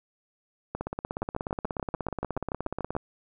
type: two click trains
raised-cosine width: 1 ms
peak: -16 / -17 dBFS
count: 13 / 38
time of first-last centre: 1.22-2.952 / 0.75-2.966 s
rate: 6.93 / 16.7 Hz
effects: none